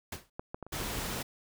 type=noise with exponential decay; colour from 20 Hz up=pink; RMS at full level=-35 dBFS; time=0.12-0.3 s; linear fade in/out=5 ms; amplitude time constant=37 ms
type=clicks; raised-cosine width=1 ms; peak=-23 / -23 / -26 / -33 / -28 dBFS; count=5; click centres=0.395 / 0.545 / 0.627 / 0.666 / 0.802 s
type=noise; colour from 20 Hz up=pink; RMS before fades=-36 dBFS; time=0.72-1.23 s; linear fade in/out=10 ms
effects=none